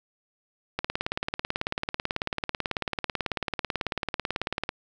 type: click train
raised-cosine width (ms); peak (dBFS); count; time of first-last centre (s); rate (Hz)
0.3; -11; 72; 0.79-4.691; 18.2
effects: none